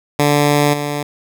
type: tone with level steps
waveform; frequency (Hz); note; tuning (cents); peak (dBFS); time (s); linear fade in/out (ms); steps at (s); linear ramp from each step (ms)
10% pulse; 146; D3; -10; -3 / -11; 0.19-1.03; 5; 0.73; 10
effects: none